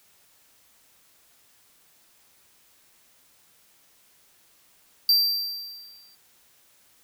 square tone with exponential decay, 4699 Hz, D8, in tune, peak -15 dBFS, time 5.09-6.15 s, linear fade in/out 2 ms, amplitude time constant 230 ms, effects white hiss -60 dBFS RMS until 7.03 s

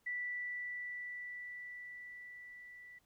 sine tone with level ramp, 1967 Hz, B6, 7 cents flat, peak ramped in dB -36 to -52 dBFS, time 0.06-2.99 s, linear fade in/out 10 ms, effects pink hiss -75 dBFS RMS until 3.05 s

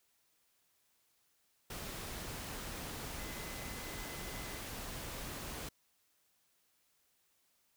sine tone in noise, 2030 Hz, B6, 47 cents sharp, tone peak -53 dBFS, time 3.19-4.59 s, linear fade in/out 5 ms, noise pink, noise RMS -44 dBFS, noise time 1.7-5.69 s, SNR -12 dB, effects white hiss -75 dBFS RMS until 7.76 s

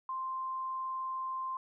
sine tone, 1046.5 Hz, C6, in tune, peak -34 dBFS, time 0.09-1.57 s, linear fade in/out 2 ms, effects none

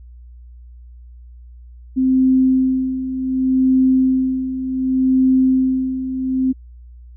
sine tone with tremolo, 260.4 Hz, C4, 8 cents flat, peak -10 dBFS, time 1.96-6.53 s, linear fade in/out 20 ms, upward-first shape sine, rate 0.67 Hz, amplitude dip 70%, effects added 60 Hz sine -37 dBFS peak until 7.16 s

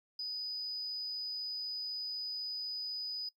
triangle tone, 4978 Hz, D#8, in tune, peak -33 dBFS, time 0.19-3.29 s, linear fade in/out 5 ms, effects noise-tail reverb RT60 0.1 s tail -25 dB re dry + tanh soft clip ceiling -35 dBFS

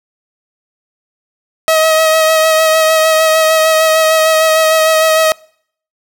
sawtooth tone with vibrato, 636 Hz, D#5, 38 cents sharp, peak -4 dBFS, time 1.68-5.32 s, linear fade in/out 0 ms, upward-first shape sine, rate 6.6 Hz, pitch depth 20 cents each way, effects noise-tail reverb RT60 0.6 s tail -25 dB re dry

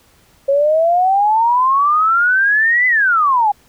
sine exponential two-way sweep, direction up then down, 544 to 2029 to 798 Hz, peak -10 dBFS, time 0.48-3.52 s, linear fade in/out 10 ms, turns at 2.87 s, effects pink hiss -52 dBFS RMS until 3.68 s

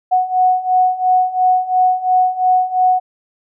sine beating tone pair, 736 / 738.9 Hz, F#5 / F#5, -9 / -3 cents, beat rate 2.9 Hz, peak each -16 / -13 dBFS, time 0.11-3 s, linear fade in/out 20 ms, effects none

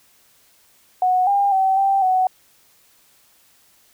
sine tone with pitch steps, 736 / 802 / 766 / 783 / 745 Hz, F#5 / G5 / G5 / G5 / F#5, -9 / +39 / -40 / -2 / +12 cents, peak -14 dBFS, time 1.02-2.27 s, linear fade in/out 2 ms, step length 250 ms, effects white hiss -56 dBFS RMS until 3.93 s

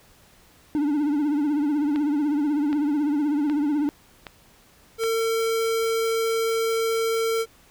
triangle tone with vibrato, 293.7 Hz, D4, in tune, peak -18 dBFS, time 0.75-3.89 s, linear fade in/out 0 ms, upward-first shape triangle, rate 16 Hz, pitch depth 100 cents each way
click train, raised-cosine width 0.3 ms, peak -19 dBFS, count 5, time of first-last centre 1.96-5.037 s, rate 1.3 Hz
square tone, 452.3 Hz, A4, 48 cents sharp, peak -22 dBFS, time 4.98-7.46 s, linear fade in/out 50 ms
effects pink hiss -55 dBFS RMS until 7.7 s

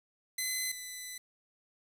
10% pulse tone pair in turn, 2032 / 2003 Hz, B6 / B6, +49 / +24 cents, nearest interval unison, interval 25 cents, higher first, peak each -23 / -32 dBFS, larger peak first, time 0.38-0.72 / 0.72-1.18 s, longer second, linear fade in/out 5 ms, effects 10-bit

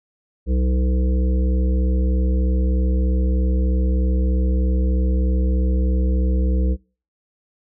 harmonic tone, 63.2 Hz, B1, 41 cents sharp, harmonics 1 / 3 / 5 / 7 / 8, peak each -16 / -26 / -30 / -33 / -34 dBFS, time 0.46-6.77 s, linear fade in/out 50 ms, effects noise-tail reverb RT60 0.4 s tail -25 dB re dry

